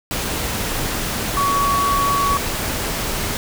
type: tone in noise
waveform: sine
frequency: 1126 Hz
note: C#6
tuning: 27 cents sharp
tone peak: -16 dBFS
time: 1.37-2.37 s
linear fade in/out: 0 ms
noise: pink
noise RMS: -23 dBFS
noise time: 0.11-3.37 s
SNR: +4 dB
effects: none